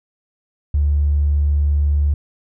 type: tone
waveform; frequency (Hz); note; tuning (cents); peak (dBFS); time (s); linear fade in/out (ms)
triangle; 72.8; D2; -15; -9; 0.74-2.14; 5
effects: tanh soft clip ceiling -11 dBFS